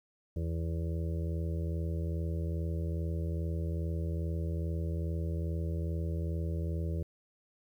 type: harmonic tone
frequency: 82.41 Hz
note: E2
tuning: in tune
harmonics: 1 / 2 / 4 / 5 / 6 / 7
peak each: -32 / -38 / -44 / -46 / -48 / -49 dBFS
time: 0.36-7.03 s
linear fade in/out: 5 ms
effects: 11-bit